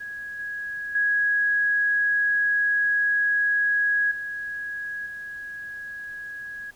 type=tone with level steps; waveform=sine; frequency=1661.2 Hz; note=G#6; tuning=in tune; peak=-32 / -29 / -19 / -29 / -33 dBFS; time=0-6.71 s; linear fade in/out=10 ms; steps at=0.39 / 0.95 / 4.11 / 5.06 s; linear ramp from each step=5 ms; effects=pink hiss -56 dBFS RMS until 6.75 s